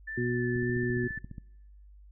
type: tone with vibrato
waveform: sine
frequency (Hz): 1760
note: A6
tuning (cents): 0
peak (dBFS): -35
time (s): 0.07-1.19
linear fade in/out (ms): 10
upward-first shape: sine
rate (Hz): 1.8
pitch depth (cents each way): 15
type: harmonic tone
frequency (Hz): 121.5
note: B2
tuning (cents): -28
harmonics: 1 / 2 / 3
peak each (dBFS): -32 / -32 / -31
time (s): 0.17-1.08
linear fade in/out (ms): 10
type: click train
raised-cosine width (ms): 5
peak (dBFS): -29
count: 13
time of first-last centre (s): 0.56-1.382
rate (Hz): 14.6
effects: noise-tail reverb RT60 1.0 s tail -26 dB re dry + added 50 Hz sine -50 dBFS peak until 2.11 s